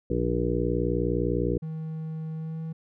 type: harmonic tone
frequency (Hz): 59.9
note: A#1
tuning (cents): +48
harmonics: 1 / 2 / 3 / 5 / 6 / 7 / 8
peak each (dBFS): -31 / -31 / -31 / -31 / -31 / -31 / -31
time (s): 0.1-1.58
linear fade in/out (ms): 5
type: tone with pitch glide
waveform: triangle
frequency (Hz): 158.7 to 161.01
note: D#3 to E3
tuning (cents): +35 to -40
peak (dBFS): -29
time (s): 1.62-2.73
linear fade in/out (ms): 10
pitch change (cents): +25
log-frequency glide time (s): 2.34-2.61
effects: none